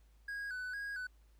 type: tone with vibrato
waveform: triangle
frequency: 1568 Hz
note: G6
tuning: in tune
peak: -37 dBFS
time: 0.28-1.07 s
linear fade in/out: 5 ms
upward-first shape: square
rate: 2.2 Hz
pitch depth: 80 cents each way
effects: added 53 Hz sine -61 dBFS peak until 1.39 s + pink hiss -75 dBFS RMS until 1.39 s